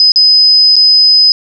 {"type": "tone with dropouts", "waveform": "sine", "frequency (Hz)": 5030, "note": "D#8", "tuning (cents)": 18, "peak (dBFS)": -3, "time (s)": [0, 1.32], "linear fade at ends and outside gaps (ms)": 1, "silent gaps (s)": [[0.119, 0.159], [0.757, 0.764]], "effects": []}